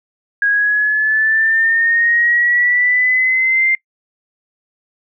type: linear sweep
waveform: sine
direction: up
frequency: 1639 to 2100 Hz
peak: -11 dBFS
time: 0.42-3.75 s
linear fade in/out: 2 ms
effects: noise-tail reverb RT60 0.1 s tail -22 dB re dry